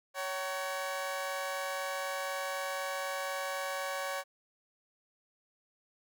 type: tone cluster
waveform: 20% pulse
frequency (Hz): 559 / 760 / 928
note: C#5 / F#5 / A#5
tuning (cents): +14 / +46 / -8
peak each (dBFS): -31 / -35 / -40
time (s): 0.14-4.24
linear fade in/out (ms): 50
effects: none